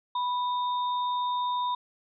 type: tone pair together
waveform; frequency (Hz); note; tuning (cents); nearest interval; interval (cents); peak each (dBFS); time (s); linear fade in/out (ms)
sine; 987.8 / 3673; B5 / A#7; 0 / -26; octave + major seventh; 2274; -26 / -38; 0.15-1.75; 5
effects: none